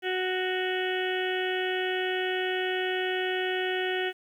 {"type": "harmonic tone", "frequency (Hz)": 370, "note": "F#4", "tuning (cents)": 0, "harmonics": [1, 2, 4, 5, 6, 7, 8, 9], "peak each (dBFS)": [-29, -35, -36, -34, -41, -40, -37, -42], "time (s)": [0.02, 4.13], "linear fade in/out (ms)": 50, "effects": ["10-bit"]}